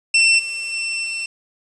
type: tone with level steps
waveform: sawtooth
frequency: 2693 Hz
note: E7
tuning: 36 cents sharp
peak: -8 / -21 / -18 / -20 dBFS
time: 0.14-1.26 s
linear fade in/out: 5 ms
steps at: 0.38 / 0.72 / 1.04 s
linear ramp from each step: 20 ms
effects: resampled to 22050 Hz + 7-bit